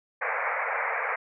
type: band-pass noise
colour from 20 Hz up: white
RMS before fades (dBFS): -29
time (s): 0.21-1.16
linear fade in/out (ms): 10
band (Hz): 460 to 2300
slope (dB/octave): 96
effects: none